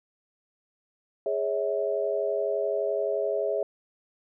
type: chord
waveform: sine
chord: C# minor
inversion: second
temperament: equal with one note detuned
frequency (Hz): 415.3 / 554.4 / 646.1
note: G#4 / C#5 / E5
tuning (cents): 0 / 0 / -35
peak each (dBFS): -29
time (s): 1.26-3.63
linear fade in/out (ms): 2
effects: none